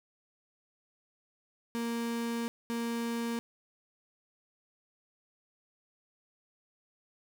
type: tone bursts at uneven times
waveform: 35% pulse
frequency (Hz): 233.1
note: A#3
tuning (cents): 0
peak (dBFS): -30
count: 2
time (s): 1.75-2.48 / 2.7-3.39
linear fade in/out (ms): 0
effects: none